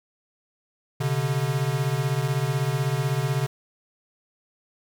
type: beating tone pair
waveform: square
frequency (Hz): 128.4 / 144.4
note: C3 / D3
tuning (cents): -32 / -29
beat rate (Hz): 16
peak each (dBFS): -26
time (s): 1-3.47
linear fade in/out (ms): 10
effects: none